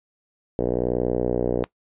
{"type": "tone with low-pass filter", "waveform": "5% pulse", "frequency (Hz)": 61, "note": "B1", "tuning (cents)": -21, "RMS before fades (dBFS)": -23, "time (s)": [0.59, 1.64], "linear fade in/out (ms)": 0, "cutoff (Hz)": 470, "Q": 2.7, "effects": ["noise-tail reverb RT60 0.1 s tail -20 dB re dry", "resampled to 8000 Hz"]}